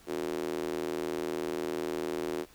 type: tone with high-pass filter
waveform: square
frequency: 40 Hz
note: D#1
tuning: 49 cents sharp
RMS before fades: -34 dBFS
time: 0.06-2.46 s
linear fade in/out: 50 ms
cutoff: 350 Hz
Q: 3.8
effects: pink hiss -58 dBFS RMS until 2.54 s